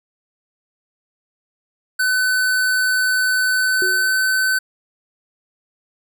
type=tone with pitch glide; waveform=square; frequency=1510 to 1522.3 Hz; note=F#6 to F#6; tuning=+35 to +49 cents; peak=-16 dBFS; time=1.99-4.59 s; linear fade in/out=10 ms; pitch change=+14 cents; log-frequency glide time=3.52-4.1 s
type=tone with exponential decay; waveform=sine; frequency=370.1 Hz; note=F#4; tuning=in tune; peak=-20 dBFS; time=3.82-4.23 s; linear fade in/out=0 ms; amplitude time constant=89 ms
effects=none